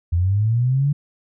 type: linear sweep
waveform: sine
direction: up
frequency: 82.3 to 146.83 Hz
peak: -15 dBFS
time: 0.12-0.93 s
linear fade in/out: 10 ms
effects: none